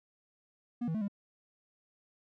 triangle tone with pitch steps, 240.1 / 161.5 / 217.9 / 200.9 Hz, B3 / E3 / A3 / G3, -49 / -35 / -17 / +43 cents, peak -29 dBFS, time 0.81-1.082 s, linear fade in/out 10 ms, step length 68 ms, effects none

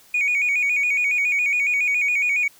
sine tone with vibrato, 2349 Hz, D7, in tune, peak -16 dBFS, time 0.14-2.48 s, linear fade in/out 5 ms, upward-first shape square, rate 7.2 Hz, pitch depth 77 cents each way, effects tanh soft clip ceiling -15 dBFS + white hiss -52 dBFS RMS until 2.59 s

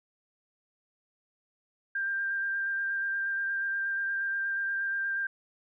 sine tone with vibrato, 1588 Hz, G6, 22 cents sharp, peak -28 dBFS, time 1.95-5.27 s, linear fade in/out 5 ms, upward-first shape square, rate 8.4 Hz, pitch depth 11 cents each way, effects none

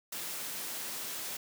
white high-pass noise, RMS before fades -39 dBFS, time 0.12-1.37 s, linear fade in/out 5 ms, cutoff 140 Hz, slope 12 dB/octave, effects none

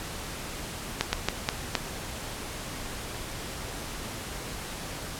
slowing click train, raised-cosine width 0.2 ms, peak -6 dBFS, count 5, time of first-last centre 1.01-1.752 s, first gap 120 ms, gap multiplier 1.3, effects pink hiss -37 dBFS RMS until 5.19 s + low-pass 12000 Hz 12 dB/octave

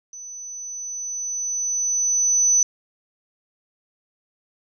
sine tone with level ramp, 6000 Hz, F#8, 23 cents sharp, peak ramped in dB -35 to -13 dBFS, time 0.13-2.63 s, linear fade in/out 2 ms, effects none

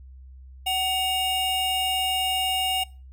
square tone pair together, 750 / 2832 Hz, F#5 / F7, +23 / +23 cents, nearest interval octave + major seventh, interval 2300 cents, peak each -27 / -26 dBFS, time 0.66-2.84 s, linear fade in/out 10 ms, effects noise-tail reverb RT60 0.3 s tail -21 dB re dry + added 65 Hz sine -42 dBFS peak until 3.12 s

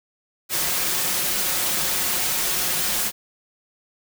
white noise with comb filter, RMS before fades -23 dBFS, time 0.49-3.12 s, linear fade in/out 50 ms, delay 5.5 ms, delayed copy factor +0.5, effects none

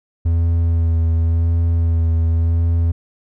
triangle tone with vibrato, 83 Hz, E2, 12 cents sharp, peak -11 dBFS, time 0.25-2.92 s, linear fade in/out 10 ms, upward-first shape sine, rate 0.91 Hz, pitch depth 20 cents each way, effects none

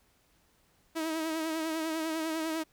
sawtooth tone with vibrato, 320 Hz, D#4, 49 cents sharp, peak -27 dBFS, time 0.95-2.64 s, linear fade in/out 20 ms, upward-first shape triangle, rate 10 Hz, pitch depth 52 cents each way, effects pink hiss -68 dBFS RMS until 2.72 s

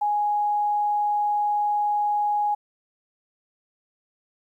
sine tone, 830.6 Hz, G#5, in tune, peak -20 dBFS, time 0.01-2.55 s, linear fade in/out 10 ms, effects 10-bit

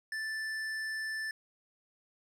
sine tone with hard clipping, 1760 Hz, A6, in tune, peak -36 dBFS, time 0.12-1.31 s, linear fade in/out 2 ms, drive 10 dB, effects none

